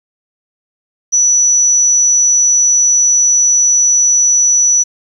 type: tone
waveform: sine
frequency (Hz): 5920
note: F#8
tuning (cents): 0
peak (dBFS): -7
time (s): 1.12-4.84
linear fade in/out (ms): 20
effects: 8-bit